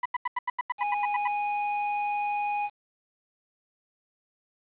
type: tone bursts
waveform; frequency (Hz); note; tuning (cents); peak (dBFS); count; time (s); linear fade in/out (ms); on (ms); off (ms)
35% pulse; 987.8; B5; 0; -23; 12; 0.03-1.277; 5; 26; 85
type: tone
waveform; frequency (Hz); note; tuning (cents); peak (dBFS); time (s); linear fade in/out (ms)
square; 826; G#5; -10; -27; 0.78-2.7; 50
effects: resampled to 8000 Hz + 9-bit